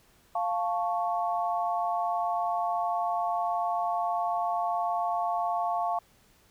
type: chord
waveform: sine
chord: F augmented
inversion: none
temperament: equal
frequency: 698.5 / 880 / 1108.7 Hz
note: F5 / A5 / C#6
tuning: 0 / 0 / 0 cents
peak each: -28 / -32 / -33 dBFS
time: 0.35-5.99 s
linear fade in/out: 5 ms
effects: pink hiss -62 dBFS RMS until 6.5 s